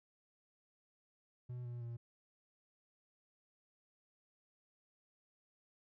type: tone with pitch steps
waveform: triangle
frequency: 123.47 / 120.65 / 117.89 Hz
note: B2 / B2 / A#2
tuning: 0 / -40 / +20 cents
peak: -40 dBFS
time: 1.49-1.97 s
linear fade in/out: 10 ms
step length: 160 ms
effects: none